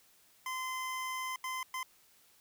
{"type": "tone bursts at uneven times", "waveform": "25% pulse", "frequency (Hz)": 1032, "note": "C6", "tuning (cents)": -24, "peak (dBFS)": -32, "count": 3, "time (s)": [[0.46, 1.36], [1.44, 1.63], [1.74, 1.83]], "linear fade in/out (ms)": 2, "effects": ["white hiss -65 dBFS RMS until 2.4 s"]}